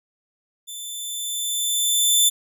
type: tone with level ramp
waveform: 15% pulse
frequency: 3532 Hz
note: A7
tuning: 6 cents sharp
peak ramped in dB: -26 to -6 dBFS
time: 0.67-2.3 s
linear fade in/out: 20 ms
effects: none